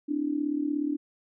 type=tone with amplitude modulation; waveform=sine; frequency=293.7 Hz; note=D4; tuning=in tune; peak=-22 dBFS; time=0.08-0.97 s; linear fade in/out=20 ms; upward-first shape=sine; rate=36.8 Hz; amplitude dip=80%; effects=none